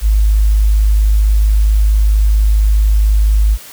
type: tone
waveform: sine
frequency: 52.2 Hz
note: G#1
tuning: 10 cents sharp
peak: -7 dBFS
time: 0.01-3.58 s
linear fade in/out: 50 ms
effects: white hiss -35 dBFS RMS until 3.72 s